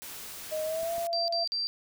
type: noise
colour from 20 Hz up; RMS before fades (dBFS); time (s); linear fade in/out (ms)
white; -42; 0.02-1.07; 0
type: tone with pitch glide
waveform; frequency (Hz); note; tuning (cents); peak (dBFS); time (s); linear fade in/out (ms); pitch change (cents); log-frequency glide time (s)
sine; 622.3 to 678.6; D#5 to F5; 0 to -50; -29; 0.51-1.45; 20; +150; 0.64-0.93
type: clicks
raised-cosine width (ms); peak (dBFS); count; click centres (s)
3; -37 / -36; 2; 0.832 / 0.982
type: tone bursts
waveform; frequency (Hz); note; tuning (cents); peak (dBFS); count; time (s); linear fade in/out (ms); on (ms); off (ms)
sine; 4699; D8; 0; -28; 3; 1.13-1.67; 0; 150; 45
effects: none